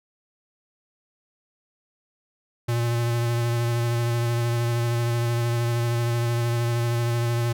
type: tone with vibrato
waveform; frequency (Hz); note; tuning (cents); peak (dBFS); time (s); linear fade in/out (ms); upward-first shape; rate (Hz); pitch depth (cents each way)
square; 118.2; A#2; +24; -22; 2.68-7.53; 10; sine; 13; 19
effects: none